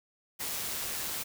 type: noise with amplitude modulation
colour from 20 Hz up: white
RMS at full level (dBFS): -34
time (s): 0.39-1.24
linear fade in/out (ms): 20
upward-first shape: sine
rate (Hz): 152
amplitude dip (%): 30
effects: none